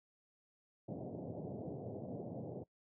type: band-pass noise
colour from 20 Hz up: pink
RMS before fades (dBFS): -45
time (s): 0.88-2.64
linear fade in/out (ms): 10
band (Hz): 100 to 700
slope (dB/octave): 48
effects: noise-tail reverb RT60 0.1 s tail -21 dB re dry